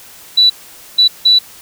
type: tone bursts at uneven times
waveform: sine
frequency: 3954 Hz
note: B7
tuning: 1 cent sharp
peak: -5 dBFS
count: 3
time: 0.37-0.5 / 0.98-1.08 / 1.25-1.39 s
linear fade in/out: 10 ms
effects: white hiss -38 dBFS RMS until 1.61 s